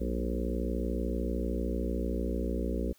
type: harmonic tone with a mistuned harmonic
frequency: 60.1 Hz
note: B1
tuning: 46 cents flat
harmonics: 1 / 3 / 4 / 5 / 6 / 7 / 8 / 9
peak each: -32 / -37 / -38 / -39 / -40 / -40 / -41 / -42 dBFS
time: 0-2.93 s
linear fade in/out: 10 ms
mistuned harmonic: 3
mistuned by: +64 cents
effects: white hiss -64 dBFS RMS until 2.98 s